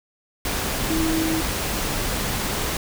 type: tone in noise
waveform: sine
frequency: 321.3 Hz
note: E4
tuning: 44 cents flat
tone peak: -21 dBFS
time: 0.9-1.41 s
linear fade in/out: 2 ms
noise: pink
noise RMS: -25 dBFS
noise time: 0.45-2.77 s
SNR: +1 dB
effects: none